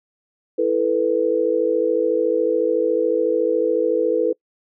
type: chord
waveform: sine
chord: E suspended fourth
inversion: none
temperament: equal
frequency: 329.6 / 440 / 493.9 Hz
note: E4 / A4 / B4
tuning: 0 / 0 / 0 cents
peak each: -23 / -20 / -19 dBFS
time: 0.58-4.33 s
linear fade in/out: 10 ms
effects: noise-tail reverb RT60 0.1 s tail -26 dB re dry